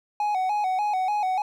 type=tone with vibrato; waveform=triangle; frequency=790 Hz; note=G5; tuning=13 cents sharp; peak=-20 dBFS; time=0.2-1.42 s; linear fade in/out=2 ms; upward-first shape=square; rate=3.4 Hz; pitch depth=96 cents each way; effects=none